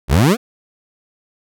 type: exponential sweep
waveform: 25% pulse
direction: up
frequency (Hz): 55.7 to 260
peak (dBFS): -6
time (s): 0.08-0.37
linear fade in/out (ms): 50
effects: none